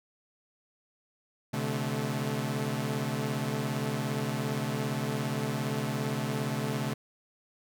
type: tone cluster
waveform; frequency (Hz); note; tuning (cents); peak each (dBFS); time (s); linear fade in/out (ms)
sawtooth; 128.2 / 145.6 / 216.8; C3 / D3 / A3; -35 / -15 / -25; -30; 1.53-6.94; 10
effects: none